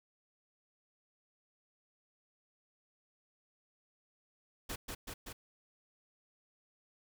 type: noise with echo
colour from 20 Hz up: pink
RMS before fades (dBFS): -40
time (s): 4.69-4.76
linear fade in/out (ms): 10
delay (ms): 190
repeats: 3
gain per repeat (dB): -2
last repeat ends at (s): 5.33
effects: none